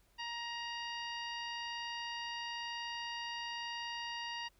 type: harmonic tone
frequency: 941 Hz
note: A#5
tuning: 16 cents sharp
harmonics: 1 / 2 / 3 / 4 / 5 / 6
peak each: -44 / -45 / -44 / -54 / -49 / -57 dBFS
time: 0.18-4.49 s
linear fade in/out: 20 ms
effects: added 46 Hz sine -70 dBFS peak until 4.59 s + pink hiss -72 dBFS RMS until 4.59 s